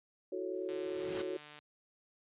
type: chord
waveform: sine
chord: F# minor seventh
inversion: third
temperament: equal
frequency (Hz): 329.6 / 370 / 440 / 554.4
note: E4 / F#4 / A4 / C#5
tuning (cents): 0 / 0 / 0 / 0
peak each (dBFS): -44 / -38 / -43 / -43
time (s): 0.32-1.37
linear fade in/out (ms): 5
type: noise with exponential growth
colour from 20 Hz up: pink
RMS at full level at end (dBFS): -40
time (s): 0.53-1.22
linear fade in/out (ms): 5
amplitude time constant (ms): 150
type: click train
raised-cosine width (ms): 0.2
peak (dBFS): -34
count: 135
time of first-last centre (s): 0.69-1.589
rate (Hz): 149
effects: high-pass 100 Hz 12 dB/octave + resampled to 8000 Hz